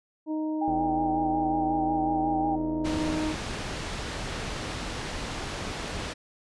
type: harmonic tone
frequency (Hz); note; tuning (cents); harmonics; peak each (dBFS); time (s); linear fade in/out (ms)
310.7; D#4; -2; 1 / 2 / 3; -27 / -38 / -41; 0.26-3.36; 50
type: tone with vibrato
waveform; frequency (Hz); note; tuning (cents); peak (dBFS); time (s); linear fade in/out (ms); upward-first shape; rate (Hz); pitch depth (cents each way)
sine; 790; G5; +13; -26; 0.61-2.56; 10; sine; 5.5; 44
type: click train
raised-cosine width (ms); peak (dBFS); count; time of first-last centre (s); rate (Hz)
2; -24; 212; 0.68-3.198; 83.8
type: low-pass noise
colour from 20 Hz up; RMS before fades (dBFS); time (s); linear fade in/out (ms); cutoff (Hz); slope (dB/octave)
pink; -34; 2.84-6.14; 20; 5800; 12
effects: resampled to 24000 Hz